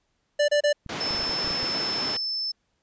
square tone bursts, 587.3 Hz, D5, in tune, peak -19 dBFS, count 3, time 0.39-0.73 s, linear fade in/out 10 ms, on 94 ms, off 29 ms
clicks, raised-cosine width 5 ms, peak -27 dBFS, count 10, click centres 0.863 / 1.108 / 1.148 / 1.194 / 1.231 / 1.294 / 1.446 / 1.476 / 1.509 / 1.63 s
pink band-pass noise, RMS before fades -33 dBFS, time 0.89-2.17 s, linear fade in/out 5 ms, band 210 to 4800 Hz, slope 12 dB/octave
sine tone, 5274 Hz, E8, in tune, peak -26 dBFS, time 1-2.52 s, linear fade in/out 10 ms
effects pink hiss -73 dBFS RMS until 2.82 s + resampled to 16000 Hz

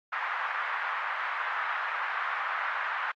white band-pass noise, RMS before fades -32 dBFS, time 0.12-3.12 s, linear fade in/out 10 ms, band 960 to 1700 Hz, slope 24 dB/octave, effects AAC 48 kbps

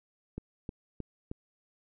click train, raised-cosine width 3 ms, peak -24 dBFS, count 4, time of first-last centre 0.38-1.315 s, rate 3.21 Hz, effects none

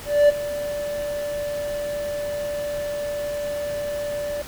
triangle tone with ADSR envelope, 584 Hz, D5, 10 cents flat, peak -8 dBFS, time 0.05-4.42 s, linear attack 240 ms, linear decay 17 ms, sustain -15 dB, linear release 5 ms, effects pink hiss -38 dBFS RMS until 4.47 s

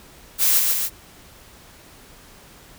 blue noise with echo, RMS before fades -17 dBFS, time 0.38-0.62 s, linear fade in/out 50 ms, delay 140 ms, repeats 2, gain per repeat -3 dB, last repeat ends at 0.9 s, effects pink hiss -47 dBFS RMS until 2.78 s

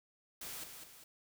white noise with echo, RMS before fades -45 dBFS, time 0.41-0.64 s, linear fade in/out 5 ms, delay 200 ms, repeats 2, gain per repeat -6 dB, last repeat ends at 1.04 s, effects none

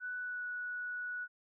sine tone with pitch glide, 1487 to 1470.8 Hz, F#6 to F#6, +8 to -11 cents, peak -37 dBFS, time 0-1.28 s, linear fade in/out 50 ms, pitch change -19 cents, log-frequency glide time 0.17-0.44 s, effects none

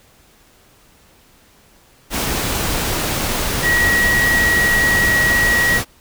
sine tone in noise, 1911 Hz, A#6, 43 cents sharp, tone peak -13 dBFS, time 3.62-5.81 s, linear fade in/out 50 ms, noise pink, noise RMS -20 dBFS, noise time 2.1-5.85 s, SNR +4 dB, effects pink hiss -51 dBFS RMS until 6 s

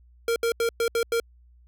square tone bursts at uneven times, 463.8 Hz, A#4, 9 cents flat, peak -22 dBFS, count 6, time 0.28-0.36 / 0.43-0.52 / 0.6-0.69 / 0.8-0.88 / 0.95-1.03 / 1.12-1.2 s, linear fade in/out 2 ms, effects added 60 Hz sine -52 dBFS peak until 1.67 s

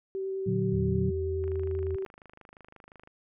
sine tone with vibrato, 384.6 Hz, G4, 33 cents flat, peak -30 dBFS, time 0.15-2.05 s, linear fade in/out 0 ms, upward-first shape triangle, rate 10 Hz, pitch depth 10 cents each way
sine chord, Bb augmented, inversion none, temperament equal, 116.54 / 146.83 / 185 Hz, Bb2 / D3 / F#3, 0 / 0 / 0 cents, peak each -30 / -33 / -29 dBFS, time 0.46-1.11 s, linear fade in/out 10 ms
sine tone, 83.5 Hz, E2, 23 cents sharp, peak -31 dBFS, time 0.73-1.96 s, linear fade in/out 5 ms
click train, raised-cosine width 0.5 ms, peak -35 dBFS, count 43, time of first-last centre 1.44-3.074 s, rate 25.7 Hz
effects none

